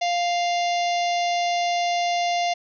harmonic tone, 698.5 Hz, F5, in tune, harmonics 1 / 3 / 4 / 5 / 6 / 7 / 8 / 9, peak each -21 / -31 / -33 / -35 / -37 / -38 / -39 / -40 dBFS, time 0.01-2.54 s, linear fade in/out 10 ms, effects none

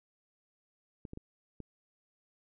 clicks, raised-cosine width 3 ms, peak -30 dBFS, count 4, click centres 1.052 / 1.134 / 1.174 / 1.603 s, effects none

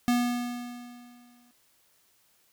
square tone with exponential decay, 242.8 Hz, B3, 29 cents flat, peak -21 dBFS, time 0.08-1.51 s, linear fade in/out 0 ms, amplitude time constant 310 ms, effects white hiss -66 dBFS RMS until 2.52 s

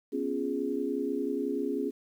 sine chord, C# dominant seventh, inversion third, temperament equal, 246.9 / 277.2 / 349.2 / 415.3 Hz, B3 / C#4 / E#4 / G#4, 0 / 0 / 0 / 0 cents, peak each -36 / -32 / -36 / -33 dBFS, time 0.12-1.91 s, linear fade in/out 20 ms, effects 10-bit

